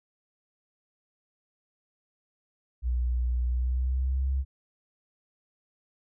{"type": "tone with pitch glide", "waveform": "sine", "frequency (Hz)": [61, 66.91], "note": ["B1", "C2"], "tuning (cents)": [-21, 39], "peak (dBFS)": -24, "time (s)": [2.82, 4.45], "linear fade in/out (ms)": 50, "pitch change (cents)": 160, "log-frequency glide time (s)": [3.46, 4.3], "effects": []}